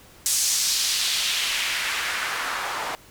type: noise with band-pass filter sweep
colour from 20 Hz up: white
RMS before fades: -25 dBFS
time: 0.26-2.95 s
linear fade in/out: 0 ms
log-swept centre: 7300 to 870 Hz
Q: 1.4
effects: pink hiss -50 dBFS RMS until 3.1 s